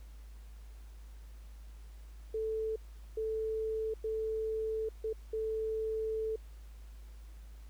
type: tone bursts at uneven times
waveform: sine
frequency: 440 Hz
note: A4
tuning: in tune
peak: -32 dBFS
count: 5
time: 2.34-2.76 / 3.17-3.94 / 4.04-4.89 / 5.04-5.13 / 5.33-6.36 s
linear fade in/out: 5 ms
effects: added 53 Hz sine -47 dBFS peak until 7.69 s + pink hiss -65 dBFS RMS until 7.69 s